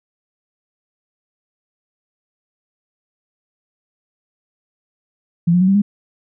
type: tone with pitch steps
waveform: sine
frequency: 170.2 / 178.15 / 186.46 / 195.17 / 204.3 Hz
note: F3 / F3 / F#3 / G3 / G#3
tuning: -44 / +35 / +14 / -7 / -28 cents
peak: -10 dBFS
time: 5.47-5.82 s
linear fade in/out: 10 ms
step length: 70 ms
effects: none